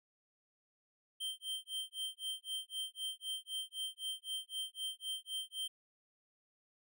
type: tone with tremolo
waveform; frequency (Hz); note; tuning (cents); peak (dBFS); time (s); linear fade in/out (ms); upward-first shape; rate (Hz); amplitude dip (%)
square; 3136; G7; 0; -37; 1.2-5.68; 10; sine; 3.9; 100
effects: none